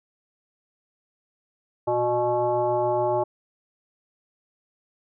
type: tone with frequency modulation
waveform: sine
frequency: 609 Hz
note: D#5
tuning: 37 cents flat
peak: -20 dBFS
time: 1.87-3.24 s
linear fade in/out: 10 ms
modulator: 245 Hz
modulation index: 1.3
effects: none